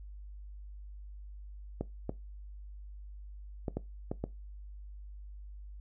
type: clicks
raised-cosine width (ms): 2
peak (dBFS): -20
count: 6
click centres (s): 1.81 / 2.094 / 3.682 / 3.77 / 4.115 / 4.24
effects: noise-tail reverb RT60 0.2 s tail -19 dB re dry + added 50 Hz sine -44 dBFS peak until 5.8 s